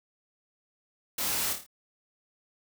white noise with echo, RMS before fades -31 dBFS, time 1.18-1.53 s, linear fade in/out 5 ms, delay 27 ms, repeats 5, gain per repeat -5 dB, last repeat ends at 1.665 s, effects none

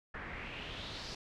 pink noise with low-pass filter sweep, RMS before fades -44 dBFS, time 0.14-1.15 s, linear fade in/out 5 ms, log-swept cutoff 1700 to 5100 Hz, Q 3.2, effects none

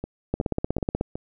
two click trains, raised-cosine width 2 ms, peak -17 / -10 dBFS, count 4 / 12, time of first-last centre 0.04-1.155 / 0.34-1.011 s, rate 2.69 / 16.4 Hz, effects none

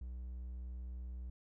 triangle tone, 61.74 Hz, B1, in tune, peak -40 dBFS, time 0.01-1.3 s, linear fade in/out 5 ms, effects none

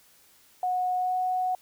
sine tone with pitch glide, 731 to 737.4 Hz, F#5 to F#5, -21 to -6 cents, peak -24 dBFS, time 0.63-1.55 s, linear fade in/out 2 ms, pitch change +15 cents, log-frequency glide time 0.97-1.16 s, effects white hiss -59 dBFS RMS until 1.61 s

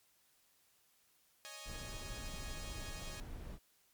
5% pulse chord, C# suspended second, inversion none, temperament equal with one note detuned, 554.4 / 622.3 / 833 Hz, C#5 / D#5 / G#5, 0 / 0 / +5 cents, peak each -42 / -40 / -41 dBFS, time 1.45-3.2 s, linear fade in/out 0 ms
brown noise, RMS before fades -46 dBFS, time 1.65-3.59 s, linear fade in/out 50 ms
effects white hiss -72 dBFS RMS until 3.93 s + MP3 96 kbps

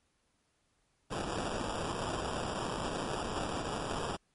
violet noise with sample-and-hold, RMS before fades -36 dBFS, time 1.1-4.17 s, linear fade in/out 20 ms, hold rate 2100 Hz, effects pink hiss -75 dBFS RMS until 4.34 s + MP3 48 kbps

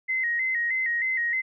sine tone with vibrato, 1967 Hz, B6, 7 cents flat, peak -23 dBFS, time 0.08-1.42 s, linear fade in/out 20 ms, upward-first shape square, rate 3.2 Hz, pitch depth 77 cents each way, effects none

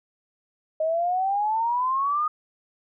sine exponential sweep, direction up, 622.3 to 1244.5 Hz, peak -21 dBFS, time 0.8-2.28 s, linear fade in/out 5 ms, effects none

